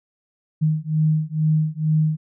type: beating tone pair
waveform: sine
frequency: 154.5 / 156.7 Hz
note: D#3 / D#3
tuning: -12 / +13 cents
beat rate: 2.2 Hz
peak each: -20 dBFS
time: 0.61-2.17 s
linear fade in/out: 20 ms
effects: none